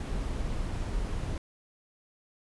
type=noise; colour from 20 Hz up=brown; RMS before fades=-32 dBFS; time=0-1.38 s; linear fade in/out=2 ms; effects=resampled to 24000 Hz